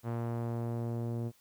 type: tone with low-pass filter sweep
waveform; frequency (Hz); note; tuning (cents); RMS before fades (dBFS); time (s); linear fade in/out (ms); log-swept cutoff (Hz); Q
sawtooth; 117.3; A#2; +11; -35; 0.03-1.32; 50; 1200 to 460; 0.87
effects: white hiss -66 dBFS RMS until 1.4 s